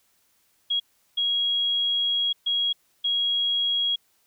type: tone bursts at uneven times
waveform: sine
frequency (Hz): 3300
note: G#7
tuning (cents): -12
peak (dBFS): -21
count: 4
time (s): 0.7-0.8 / 1.17-2.33 / 2.46-2.73 / 3.04-3.96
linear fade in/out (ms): 10
effects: white hiss -66 dBFS RMS until 4.26 s